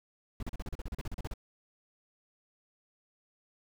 brown noise bursts, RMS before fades -36 dBFS, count 15, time 0.4-1.338 s, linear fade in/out 2 ms, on 28 ms, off 37 ms, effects none

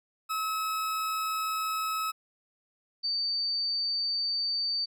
40% pulse / sine tone pair in turn, 1289 / 4593 Hz, E6 / D8, -39 / -39 cents, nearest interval octave + minor seventh, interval 2200 cents, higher second, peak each -28 / -27 dBFS, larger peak second, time 0.29-2.12 / 3.03-4.86 s, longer neither, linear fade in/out 20 ms, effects none

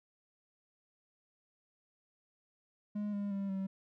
triangle tone with pitch steps, 207.7 / 202.5 / 197.41 / 192.45 Hz, G#3 / G#3 / G3 / G3, 0 / -43 / +12 / -32 cents, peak -32 dBFS, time 2.95-3.67 s, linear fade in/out 10 ms, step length 180 ms, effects none

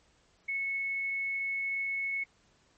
sine tone, 2200 Hz, C#7, 14 cents flat, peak -30 dBFS, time 0.48-2.24 s, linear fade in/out 10 ms, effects pink hiss -67 dBFS RMS until 2.77 s + MP3 32 kbps

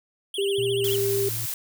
square tone with vibrato, 3072 Hz, G7, 36 cents flat, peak -30 dBFS, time 0.34-0.96 s, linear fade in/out 2 ms, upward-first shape triangle, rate 14 Hz, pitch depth 220 cents each way
sine tone, 397 Hz, G4, 22 cents sharp, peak -22 dBFS, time 0.38-1.29 s, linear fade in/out 5 ms
triangle tone with pitch glide, 120 to 113.26 Hz, B2 to A#2, -49 to -49 cents, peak -30 dBFS, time 0.58-1.46 s, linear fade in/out 5 ms, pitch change -100 cents, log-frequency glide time 0.78-0.89 s
blue noise, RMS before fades -30 dBFS, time 0.84-1.54 s, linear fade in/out 2 ms
effects none

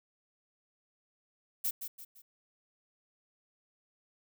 violet noise with echo, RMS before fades -32 dBFS, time 1.64-1.71 s, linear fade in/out 10 ms, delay 170 ms, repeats 3, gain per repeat -8 dB, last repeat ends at 2.22 s, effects none

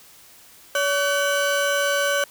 35% pulse tone pair together, 568.6 / 1517 Hz, C#5 / F#6, +44 / +43 cents, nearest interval octave + perfect fourth, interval 1699 cents, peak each -20 / -21 dBFS, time 0.75-2.24 s, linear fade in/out 2 ms, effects white hiss -49 dBFS RMS until 2.3 s

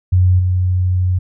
sine tone with level steps, 91.3 Hz, F#2, 23 cents flat, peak -8 / -12 dBFS, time 0.12-1.19 s, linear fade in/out 10 ms, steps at 0.39 s, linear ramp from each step 5 ms, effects none

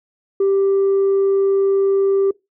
sine tone, 392 Hz, G4, in tune, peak -11 dBFS, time 0.4-2.31 s, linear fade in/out 5 ms, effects noise-tail reverb RT60 0.2 s tail -23 dB re dry + tanh soft clip ceiling -11 dBFS

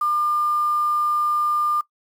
sine tone with quantisation, 1200 Hz, D6, 37 cents sharp, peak -18 dBFS, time 0.01-1.81 s, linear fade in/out 5 ms, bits 7, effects noise-tail reverb RT60 0.1 s tail -20 dB re dry

